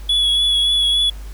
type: tone with vibrato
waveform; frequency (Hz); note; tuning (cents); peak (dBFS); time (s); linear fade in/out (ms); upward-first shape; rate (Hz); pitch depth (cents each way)
triangle; 3385; G#7; +32; -12; 0.09-1.1; 5; triangle; 3.5; 24
effects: added 50 Hz sine -29 dBFS peak until 1.33 s + pink hiss -45 dBFS RMS until 1.33 s